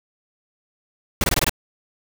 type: noise bursts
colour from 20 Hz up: pink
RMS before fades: -19 dBFS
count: 6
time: 1.21-1.495 s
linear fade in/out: 2 ms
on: 30 ms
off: 21 ms
effects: none